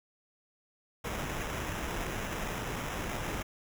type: noise with sample-and-hold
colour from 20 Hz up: pink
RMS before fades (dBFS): -36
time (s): 1.04-3.43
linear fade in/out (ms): 10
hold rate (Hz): 4410
effects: none